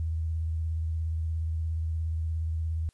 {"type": "tone with vibrato", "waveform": "sine", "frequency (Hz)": 80.6, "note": "E2", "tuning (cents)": -38, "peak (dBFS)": -27, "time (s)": [0, 2.89], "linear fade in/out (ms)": 0, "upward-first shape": "sine", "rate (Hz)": 17, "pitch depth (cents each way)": 38, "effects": ["white hiss -69 dBFS RMS until 2.93 s", "resampled to 24000 Hz"]}